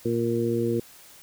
harmonic tone, 116.8 Hz, A#2, 4 cents sharp, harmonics 1 / 2 / 3 / 4, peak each -30 / -28 / -26 / -28 dBFS, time 0.05-0.8 s, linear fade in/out 5 ms, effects white hiss -50 dBFS RMS until 1.22 s

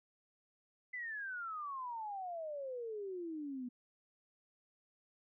sine exponential sweep, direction down, 2038 to 241.2 Hz, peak -40 dBFS, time 0.93-3.69 s, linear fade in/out 10 ms, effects none

